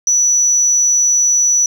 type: tone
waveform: sine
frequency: 5920 Hz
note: F#8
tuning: in tune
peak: -8 dBFS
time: 0.07-1.66 s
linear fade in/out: 2 ms
effects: tanh soft clip ceiling -7 dBFS + 8-bit